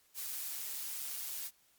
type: noise with amplitude modulation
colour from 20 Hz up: blue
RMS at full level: -39 dBFS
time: 0.14-1.51 s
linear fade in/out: 50 ms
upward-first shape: sine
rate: 137 Hz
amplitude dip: 30%
effects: white hiss -69 dBFS RMS until 1.78 s + MP3 96 kbps